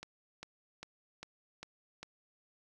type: click train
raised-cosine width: 0.2 ms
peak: -27 dBFS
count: 6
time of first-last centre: 0.03-2.03 s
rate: 2.5 Hz
effects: none